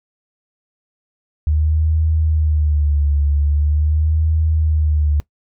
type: tone with vibrato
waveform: sine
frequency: 75.5 Hz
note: D2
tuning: 48 cents sharp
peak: -13 dBFS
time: 1.47-5.2 s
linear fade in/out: 0 ms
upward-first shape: sine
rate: 0.43 Hz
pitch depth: 82 cents each way
effects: noise-tail reverb RT60 0.1 s tail -20 dB re dry